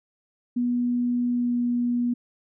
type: tone with pitch glide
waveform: sine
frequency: 243.5 to 241.8 Hz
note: B3 to B3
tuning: -24 to -36 cents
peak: -21 dBFS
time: 0.56-2.14 s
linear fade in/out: 10 ms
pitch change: -12 cents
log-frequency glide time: 1.32-1.56 s
effects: none